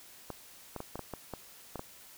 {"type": "clicks", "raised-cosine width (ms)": 1, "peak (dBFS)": -24, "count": 9, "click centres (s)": [0.303, 0.763, 0.804, 0.956, 0.993, 1.137, 1.337, 1.757, 1.794], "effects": ["white hiss -54 dBFS RMS until 2.17 s"]}